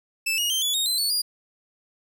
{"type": "tone with pitch steps", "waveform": "sawtooth", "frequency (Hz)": [2637, 2876, 3136, 3420, 3729, 4067, 4435, 4836], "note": ["E7", "F#7", "G7", "A7", "A#7", "C8", "C#8", "D8"], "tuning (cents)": [0, -50, 0, -50, 0, -50, 0, 50], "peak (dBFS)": -19, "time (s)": [0.26, 1.22], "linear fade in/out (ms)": 10, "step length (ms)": 120, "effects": []}